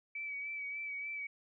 sine tone with vibrato, 2291 Hz, D7, 44 cents flat, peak -38 dBFS, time 0.15-1.27 s, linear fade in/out 5 ms, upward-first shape sine, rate 3.4 Hz, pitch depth 31 cents each way, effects none

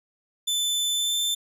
sawtooth tone with pitch glide, 3520 to 3549 Hz, A7 to A7, 0 to +14 cents, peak -20 dBFS, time 0.47-1.35 s, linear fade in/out 10 ms, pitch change +14 cents, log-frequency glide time 0.93-1.16 s, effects resampled to 32000 Hz

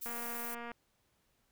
violet noise, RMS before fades -42 dBFS, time 0.01-0.55 s, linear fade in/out 10 ms
click train, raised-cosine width 0.5 ms, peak -30 dBFS, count 156, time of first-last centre 0.06-0.717 s, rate 236 Hz
effects pink hiss -75 dBFS RMS until 1.51 s

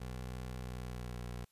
20% pulse tone with pitch glide, 62.6 to 60.43 Hz, B1 to B1, +24 to -37 cents, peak -36 dBFS, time 0-1.45 s, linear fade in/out 10 ms, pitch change -61 cents, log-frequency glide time 0.56-1.25 s, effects white hiss -75 dBFS RMS until 1.51 s + resampled to 32000 Hz

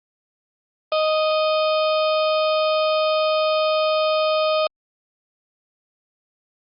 harmonic tone with a mistuned harmonic, 622.3 Hz, D#5, in tune, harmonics 1 / 2 / 4 / 5 / 6 / 7 / 8, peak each -18 / -24 / -30 / -32 / -34 / -35 / -36 dBFS, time 0.92-4.67 s, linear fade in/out 2 ms, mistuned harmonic 6, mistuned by -45 cents, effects Opus 24 kbps

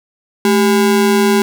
square ring-modulated tone, 304.7 Hz, D#4, 36 cents flat, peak -7 dBFS, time 0.45-1.42 s, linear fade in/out 0 ms, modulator 89.2 Hz, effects none

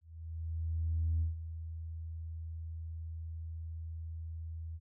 sine tone with ADSR envelope, 81.4 Hz, E2, 21 cents flat, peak -27 dBFS, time 0.01-4.8 s, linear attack 1200 ms, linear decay 140 ms, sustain -12 dB, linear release 47 ms, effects tanh soft clip ceiling -24 dBFS

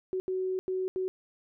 sine tone bursts at uneven times, 373.6 Hz, F#4, 17 cents sharp, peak -28 dBFS, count 4, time 0.13-0.2 / 0.28-0.59 / 0.68-0.88 / 0.96-1.08 s, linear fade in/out 0 ms, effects none

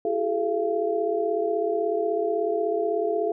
sine tone cluster, 339.5 / 394.1 / 430.4 / 683 Hz, F4 / G4 / A4 / F5, -49 / +9 / -38 / -39 cents, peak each -31 / -29 / -25 / -28 dBFS, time 0.05-3.32 s, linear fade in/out 2 ms, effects none

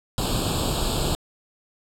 pink noise with comb filter, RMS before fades -24 dBFS, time 0.18-1.15 s, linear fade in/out 0 ms, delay 0.25 ms, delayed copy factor +0.95, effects low-pass 11000 Hz 12 dB/octave

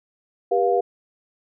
sine tone cluster, 395.1 / 484 / 702 Hz, G4 / B4 / F5, +14 / -35 / +9 cents, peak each -21 dBFS, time 0.51-0.81 s, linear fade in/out 10 ms, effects none

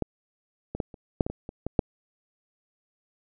clicks, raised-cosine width 2 ms, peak -13 / -19 / -13 / -30 / -7 / -15 / -20 / -23 / -16 / -6 dBFS, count 10, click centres 0.023 / 0.75 / 0.802 / 0.942 / 1.208 / 1.265 / 1.3 / 1.491 / 1.666 / 1.792 s, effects none

